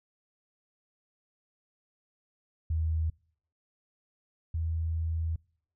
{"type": "tone pair in turn", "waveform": "sine", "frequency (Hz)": [80, 81.45], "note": ["D#2", "E2"], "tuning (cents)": [49, -20], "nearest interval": "unison", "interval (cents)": 31, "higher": "second", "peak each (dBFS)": [-26, -28], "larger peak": "first", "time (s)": [[2.7, 3.1], [4.54, 5.36]], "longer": "second", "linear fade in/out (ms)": 5, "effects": ["noise-tail reverb RT60 0.6 s tail -26 dB re dry"]}